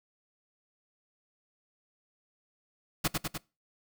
pink noise with echo, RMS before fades -27 dBFS, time 3.04-3.08 s, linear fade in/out 10 ms, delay 100 ms, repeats 3, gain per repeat -3 dB, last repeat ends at 3.38 s, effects noise-tail reverb RT60 0.3 s tail -24 dB re dry

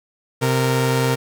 sawtooth tone pair together, 130 / 462.5 Hz, C3 / A#4, -11 / -14 cents, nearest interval octave + minor seventh, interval 2197 cents, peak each -14 / -17 dBFS, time 0.41-1.16 s, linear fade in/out 20 ms, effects none

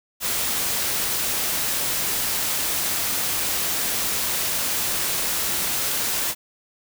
white noise, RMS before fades -24 dBFS, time 0.2-6.35 s, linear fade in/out 50 ms, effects none

